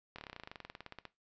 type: slowing click train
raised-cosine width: 0.3 ms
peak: -29 dBFS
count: 22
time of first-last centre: 0.16-1.053 s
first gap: 25 ms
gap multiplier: 1.05
effects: noise-tail reverb RT60 0.2 s tail -17 dB re dry + resampled to 16000 Hz